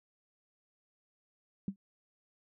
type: tone with exponential decay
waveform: sine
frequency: 195.4 Hz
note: G3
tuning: 5 cents flat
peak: -28 dBFS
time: 1.68-1.76 s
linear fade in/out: 2 ms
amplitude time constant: 16 ms
effects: none